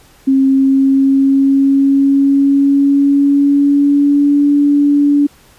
sine tone with pitch glide, 268.5 to 287.8 Hz, C4 to D4, +45 to -35 cents, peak -7 dBFS, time 0.27-5.27 s, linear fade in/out 10 ms, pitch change +120 cents, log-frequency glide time 0.47-4.48 s, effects pink hiss -46 dBFS RMS until 5.58 s + resampled to 32000 Hz

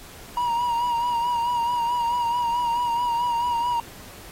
triangle tone with vibrato, 952 Hz, A#5, 36 cents sharp, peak -19 dBFS, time 0.37-3.8 s, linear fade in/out 2 ms, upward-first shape sine, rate 4.6 Hz, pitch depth 43 cents each way, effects pink hiss -44 dBFS RMS until 4.31 s + AAC 48 kbps

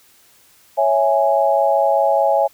sine chord, C# minor, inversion none, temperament equal, 554.4 / 659.3 / 830.6 Hz, C#5 / E5 / G#5, 0 / 0 / 0 cents, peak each -17 dBFS, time 0.77-2.48 s, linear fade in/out 20 ms, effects white hiss -52 dBFS RMS until 2.53 s

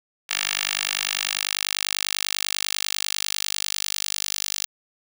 10% pulse tone with high-pass filter sweep, 50.1 Hz, G1, 38 cents sharp, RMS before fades -27 dBFS, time 0.29-4.66 s, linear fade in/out 10 ms, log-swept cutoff 2400 to 4700 Hz, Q 1.1, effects none

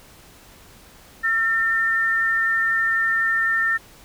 sine tone pair together, 1353 / 1806 Hz, E6 / A6, +45 / +45 cents, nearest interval perfect fourth, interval 500 cents, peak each -26 / -18 dBFS, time 1.23-3.78 s, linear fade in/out 20 ms, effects pink hiss -48 dBFS RMS until 4.04 s

